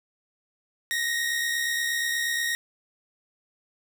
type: tone pair together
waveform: sawtooth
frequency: 1864.7 / 1933.1 Hz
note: A#6 / B6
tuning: 0 / -38 cents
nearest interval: minor second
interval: 62 cents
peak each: -22 / -30 dBFS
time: 0.91-2.55 s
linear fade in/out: 0 ms
effects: none